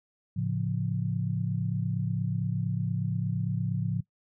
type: chord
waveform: sine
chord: A augmented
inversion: none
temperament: equal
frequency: 110 / 138.59 / 174.61 Hz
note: A2 / C#3 / E#3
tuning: 0 / 0 / 0 cents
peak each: -31 dBFS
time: 0.36-4.01 s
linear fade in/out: 10 ms
effects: noise-tail reverb RT60 0.1 s tail -19 dB re dry